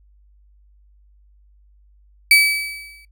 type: tone with exponential decay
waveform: 35% pulse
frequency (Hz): 2293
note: D7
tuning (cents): -42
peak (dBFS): -5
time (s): 2.31-3.05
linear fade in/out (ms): 2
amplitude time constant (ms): 160
effects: noise-tail reverb RT60 0.1 s tail -18 dB re dry + added 50 Hz sine -50 dBFS peak until 3.11 s